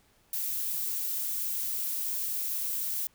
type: noise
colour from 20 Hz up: violet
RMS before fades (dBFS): -32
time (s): 0.33-3.07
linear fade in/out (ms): 2
effects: pink hiss -65 dBFS RMS until 3.14 s